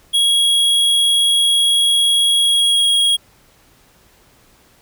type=tone with pitch glide; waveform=square; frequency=3313 to 3292 Hz; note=G#7 to G#7; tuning=-5 to -16 cents; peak=-12 dBFS; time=0.13-3.17 s; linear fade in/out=20 ms; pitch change=-11 cents; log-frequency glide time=2.4-2.86 s; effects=pink hiss -52 dBFS RMS until 4.81 s